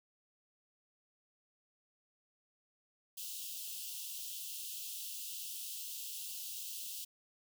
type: high-pass noise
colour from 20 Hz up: white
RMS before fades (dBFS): -44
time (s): 3.17-7.05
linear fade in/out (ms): 10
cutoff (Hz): 2700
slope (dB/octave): 96
effects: none